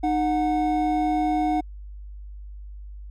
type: tone pair together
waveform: triangle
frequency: 306.7 / 732 Hz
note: D#4 / F#5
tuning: -25 / -19 cents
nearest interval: octave + minor third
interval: 1506 cents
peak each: -21 dBFS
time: 0.03-1.61 s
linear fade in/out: 10 ms
effects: added 50 Hz sine -36 dBFS peak until 3.1 s